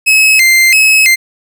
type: tone with vibrato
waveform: 40% pulse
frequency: 2318 Hz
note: D7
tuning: 23 cents flat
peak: -4 dBFS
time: 0.06-1.16 s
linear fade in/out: 20 ms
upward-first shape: square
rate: 1.5 Hz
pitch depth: 180 cents each way
effects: none